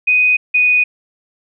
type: tone pair in turn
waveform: sine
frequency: 2495 / 2482 Hz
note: D#7 / D#7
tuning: +4 / -5 cents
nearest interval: unison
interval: 9 cents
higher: first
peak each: -9 dBFS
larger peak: neither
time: 0.07-0.37 / 0.54-0.84 s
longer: neither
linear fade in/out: 10 ms
effects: none